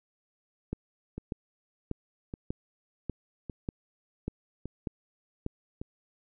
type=two click trains; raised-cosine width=3 ms; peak=-24 / -19 dBFS; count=5 / 9; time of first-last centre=1.18-5.815 / 0.73-5.464 s; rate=0.863 / 1.69 Hz; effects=none